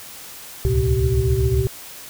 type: tone cluster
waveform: sine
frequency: 66.4 / 74 / 112.1 / 126.9 / 384.8 Hz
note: C2 / D2 / A2 / B2 / G4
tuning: +26 / +14 / +33 / +47 / -32 cents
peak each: -22 dBFS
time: 0.65-1.67 s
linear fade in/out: 0 ms
effects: white hiss -38 dBFS RMS until 2.09 s